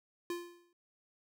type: tone with exponential decay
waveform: square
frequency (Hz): 347.6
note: F4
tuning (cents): -8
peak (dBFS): -34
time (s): 0.3-0.73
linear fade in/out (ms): 2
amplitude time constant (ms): 92
effects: none